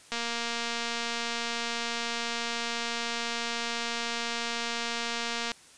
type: click train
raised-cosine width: 0.2 ms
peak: -15 dBFS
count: 1264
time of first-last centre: 0.12-5.517 s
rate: 234 Hz
effects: white hiss -54 dBFS RMS until 5.77 s + resampled to 22050 Hz